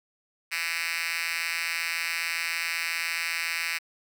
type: tone with high-pass filter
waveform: 5% pulse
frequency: 167.3 Hz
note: E3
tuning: 26 cents sharp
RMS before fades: -30 dBFS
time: 0.51-3.79 s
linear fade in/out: 20 ms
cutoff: 2400 Hz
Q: 2.7
effects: none